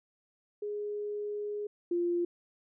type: tone pair in turn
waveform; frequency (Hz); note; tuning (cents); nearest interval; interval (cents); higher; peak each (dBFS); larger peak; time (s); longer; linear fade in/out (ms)
sine; 415.3 / 347.5; G#4 / F4; 0 / -9; minor third; 309; first; -33 / -27; second; 0.62-1.67 / 1.91-2.25; first; 5
effects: none